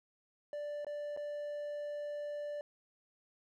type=tone with dropouts; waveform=triangle; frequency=587.3 Hz; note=D5; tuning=in tune; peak=-36 dBFS; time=0.53-2.61 s; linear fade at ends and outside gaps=1 ms; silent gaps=0.847-0.867 / 1.165-1.173 s; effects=none